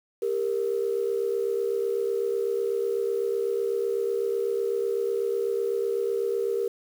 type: tone pair together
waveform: sine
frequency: 398.2 / 466.2 Hz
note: G4 / A#4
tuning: +27 / 0 cents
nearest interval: minor third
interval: 273 cents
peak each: -26 dBFS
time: 0.22-6.68 s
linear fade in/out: 5 ms
effects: tanh soft clip ceiling -16 dBFS + 8-bit